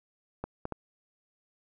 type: clicks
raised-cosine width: 1 ms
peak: -20 dBFS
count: 3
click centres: 0.44 / 0.654 / 0.723 s
effects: none